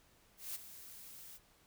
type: noise with ADSR envelope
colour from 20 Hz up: blue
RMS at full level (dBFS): -41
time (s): 0.37-1.39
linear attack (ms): 180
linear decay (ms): 19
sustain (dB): -12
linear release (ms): 34
effects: pink hiss -68 dBFS RMS until 1.66 s